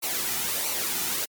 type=noise with flanger; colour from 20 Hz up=white; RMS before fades=-28 dBFS; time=0.02-1.26 s; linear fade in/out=20 ms; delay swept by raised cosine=0.58 to 1.88 ms; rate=1.5 Hz; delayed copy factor=-0.55; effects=MP3 96 kbps